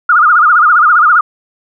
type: tone with vibrato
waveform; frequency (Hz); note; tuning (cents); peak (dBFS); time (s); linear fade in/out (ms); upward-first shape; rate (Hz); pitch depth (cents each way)
sine; 1318.5; E6; 0; -4; 0.09-1.21; 5; sine; 15; 170
effects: none